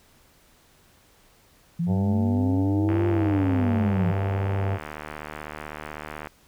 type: linear two-way sweep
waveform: sine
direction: up then down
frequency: 164.81 to 348.2 to 164.81 Hz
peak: -22 dBFS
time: 1.79-4.12 s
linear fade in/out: 10 ms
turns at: 3.07 s
type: harmonic tone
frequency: 98 Hz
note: G2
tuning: in tune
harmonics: 1 / 2 / 3 / 4 / 5 / 6 / 7 / 8 / 9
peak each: -23 / -36 / -41 / -36 / -38 / -41 / -39 / -43 / -42 dBFS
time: 1.86-4.79 s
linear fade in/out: 50 ms
type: click train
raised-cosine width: 0.5 ms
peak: -19 dBFS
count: 258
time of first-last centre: 2.89-6.272 s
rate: 76 Hz
effects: pink hiss -58 dBFS RMS until 6.47 s